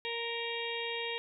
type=harmonic tone; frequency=466.2 Hz; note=A#4; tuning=in tune; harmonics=1 / 2 / 4 / 5 / 6 / 7 / 8; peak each=-39 / -43 / -43 / -41 / -42 / -43 / -43 dBFS; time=0.05-1.18 s; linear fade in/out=0 ms; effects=none